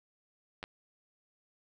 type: clicks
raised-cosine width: 0.3 ms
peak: -26 / -23 dBFS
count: 2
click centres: 0.629 / 0.639 s
effects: none